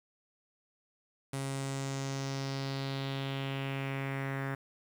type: tone with low-pass filter sweep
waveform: sawtooth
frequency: 136.3 Hz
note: C#3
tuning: 29 cents flat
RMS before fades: -36 dBFS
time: 1.33-4.55 s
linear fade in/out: 5 ms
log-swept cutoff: 9800 to 1700 Hz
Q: 3.1
effects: 9-bit